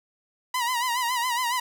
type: tone with vibrato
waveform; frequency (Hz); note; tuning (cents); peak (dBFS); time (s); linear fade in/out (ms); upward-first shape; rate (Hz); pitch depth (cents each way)
sawtooth; 977; B5; -19; -20; 0.54-1.6; 5; sine; 7.2; 86
effects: none